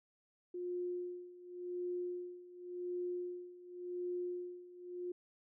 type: tone with tremolo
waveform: sine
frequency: 356.3 Hz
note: F4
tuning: 35 cents sharp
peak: -36 dBFS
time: 0.54-5.12 s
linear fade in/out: 5 ms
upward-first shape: sine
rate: 0.9 Hz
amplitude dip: 85%
effects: none